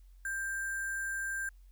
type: tone with sample-and-hold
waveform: sine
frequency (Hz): 1583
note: G6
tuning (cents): +17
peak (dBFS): -33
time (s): 0.25-1.49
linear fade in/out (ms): 2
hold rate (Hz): 8820
effects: added 45 Hz sine -53 dBFS peak until 1.71 s + white hiss -75 dBFS RMS until 1.71 s